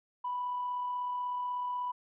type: tone with amplitude modulation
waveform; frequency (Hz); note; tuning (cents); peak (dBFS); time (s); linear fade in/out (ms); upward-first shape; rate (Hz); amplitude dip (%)
sine; 987.8; B5; 0; -30; 0.24-1.92; 10; sine; 36.3; 25
effects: tanh soft clip ceiling -27 dBFS